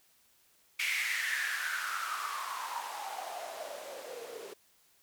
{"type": "noise with band-pass filter sweep", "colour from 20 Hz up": "blue", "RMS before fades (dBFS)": -37, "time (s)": [0.79, 4.54], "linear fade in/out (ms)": 10, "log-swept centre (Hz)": [2300, 420], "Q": 7.6, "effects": ["white hiss -67 dBFS RMS until 5.02 s"]}